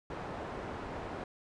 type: low-pass noise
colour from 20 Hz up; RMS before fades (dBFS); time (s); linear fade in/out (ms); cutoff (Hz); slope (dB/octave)
white; -41; 0.1-1.24; 2; 860; 12
effects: resampled to 22050 Hz